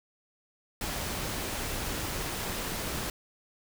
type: noise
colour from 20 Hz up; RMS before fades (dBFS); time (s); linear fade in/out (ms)
pink; -34; 0.81-3.1; 2
effects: none